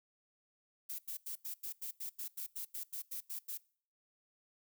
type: noise bursts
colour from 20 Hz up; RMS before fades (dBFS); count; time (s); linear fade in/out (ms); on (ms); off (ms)
violet; -42; 15; 0.89-3.577; 10; 97; 88
effects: noise-tail reverb RT60 0.5 s tail -23 dB re dry